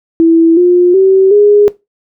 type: tone with pitch steps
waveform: sine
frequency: 329.6 / 355.3 / 383 / 412.9 Hz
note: E4 / F4 / G4 / G#4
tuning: 0 / +30 / -40 / -10 cents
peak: -3 dBFS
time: 0.2-1.68 s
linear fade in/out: 0 ms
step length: 370 ms
effects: noise-tail reverb RT60 0.2 s tail -18 dB re dry